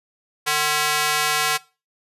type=tone with high-pass filter; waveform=square; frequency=150.8 Hz; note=D3; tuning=46 cents sharp; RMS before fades=-21 dBFS; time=0.46-1.58 s; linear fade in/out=20 ms; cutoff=1200 Hz; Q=0.74; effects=noise-tail reverb RT60 0.3 s tail -20 dB re dry + resampled to 32000 Hz